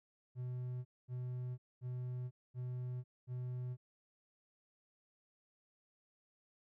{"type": "tone bursts", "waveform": "triangle", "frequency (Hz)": 125, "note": "B2", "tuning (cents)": 21, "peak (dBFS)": -37, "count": 5, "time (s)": [0.35, 3.77], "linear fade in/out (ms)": 50, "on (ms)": 500, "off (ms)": 230, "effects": []}